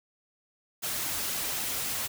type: noise with flanger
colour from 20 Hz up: white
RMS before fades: -32 dBFS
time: 0.82-2.08 s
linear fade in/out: 20 ms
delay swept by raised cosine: 1.7 to 6.1 ms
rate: 3.8 Hz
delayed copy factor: -0.5
effects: none